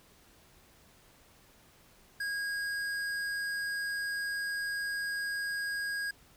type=tone with hard clipping; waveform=triangle; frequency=1637 Hz; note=G#6; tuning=25 cents flat; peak=-34 dBFS; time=2.2-6.11 s; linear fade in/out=5 ms; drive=16 dB; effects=pink hiss -61 dBFS RMS until 6.36 s